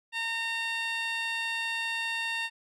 15% pulse tone with band-pass filter, 915 Hz, A#5, 32 cents flat, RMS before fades -32 dBFS, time 0.12-2.5 s, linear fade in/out 50 ms, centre 2600 Hz, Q 0.98, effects none

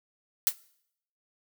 blue noise with exponential decay, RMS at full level -18 dBFS, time 0.47-0.55 s, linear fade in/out 0 ms, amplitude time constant 16 ms, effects noise-tail reverb RT60 0.7 s tail -22 dB re dry

